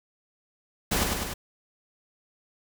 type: noise with echo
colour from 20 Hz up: pink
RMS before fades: -25 dBFS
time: 0.91-1.04 s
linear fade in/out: 10 ms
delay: 100 ms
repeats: 3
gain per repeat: -3 dB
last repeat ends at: 1.34 s
effects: none